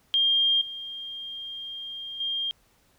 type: tone with level steps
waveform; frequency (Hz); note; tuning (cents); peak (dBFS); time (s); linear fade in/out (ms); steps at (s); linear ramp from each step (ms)
sine; 3208; G7; +39; -19 / -34 / -26; 0.14-2.51; 0; 0.61 / 2.2; 5
effects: pink hiss -64 dBFS RMS until 2.98 s